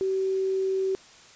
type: tone with quantisation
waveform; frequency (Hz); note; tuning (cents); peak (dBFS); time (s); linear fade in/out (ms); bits
sine; 382.3; G4; -43; -23; 0.01-0.95; 0; 8
effects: white hiss -51 dBFS RMS until 1.35 s + resampled to 16000 Hz